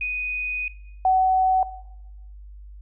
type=tone pair in turn; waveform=sine; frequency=2489 / 752 Hz; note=D#7 / F#5; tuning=0 / +28 cents; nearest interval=octave + major sixth; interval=2072 cents; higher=first; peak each=-24 / -15 dBFS; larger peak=second; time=0.01-0.68 / 1.05-1.63 s; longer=first; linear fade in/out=2 ms; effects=noise-tail reverb RT60 0.9 s tail -18 dB re dry + added 50 Hz sine -39 dBFS peak until 2.81 s